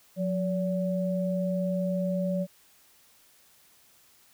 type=tone pair together; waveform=sine; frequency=180.5 / 572.4 Hz; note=F#3 / D5; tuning=-43 / -45 cents; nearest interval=octave + minor sixth; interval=1998 cents; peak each=-27 / -30 dBFS; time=0.16-2.47 s; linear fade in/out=50 ms; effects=white hiss -60 dBFS RMS until 4.33 s